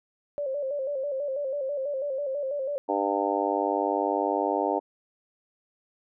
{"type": "tone with vibrato", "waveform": "sine", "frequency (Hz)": 554.4, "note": "C#5", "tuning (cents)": 0, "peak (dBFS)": -27, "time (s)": [0.38, 2.78], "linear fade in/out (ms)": 0, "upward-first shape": "square", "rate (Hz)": 6.1, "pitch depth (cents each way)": 76}
{"type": "harmonic tone", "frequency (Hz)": 100, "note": "G2", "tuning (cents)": 35, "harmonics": [3, 4, 5, 6, 7, 8, 9], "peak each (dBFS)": [-31, -31, -31, -31, -31, -31, -31], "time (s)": [2.88, 4.8], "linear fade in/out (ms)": 20}
{"effects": []}